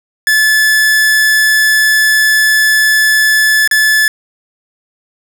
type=tone with dropouts; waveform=45% pulse; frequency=1731 Hz; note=A6; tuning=29 cents flat; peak=-7 dBFS; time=0.27-4.08 s; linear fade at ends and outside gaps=1 ms; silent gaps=3.676-3.712 s; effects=8-bit